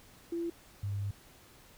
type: tone pair in turn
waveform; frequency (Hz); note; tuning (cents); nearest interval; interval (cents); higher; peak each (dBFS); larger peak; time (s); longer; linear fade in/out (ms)
sine; 338.8 / 100.46; E4 / G2; +48 / +43; octave + major sixth; 2105; first; -32 / -32; neither; 0.32-0.5 / 0.83-1.11; second; 5
effects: pink hiss -58 dBFS RMS until 1.77 s